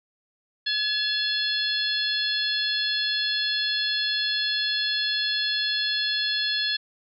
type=harmonic tone with a mistuned harmonic; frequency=851 Hz; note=G#5; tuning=42 cents sharp; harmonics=2 / 3 / 4 / 5 / 6; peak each=-29 / -37 / -27 / -27 / -37 dBFS; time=0.66-6.77 s; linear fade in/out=10 ms; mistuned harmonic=3; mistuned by=+100 cents; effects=none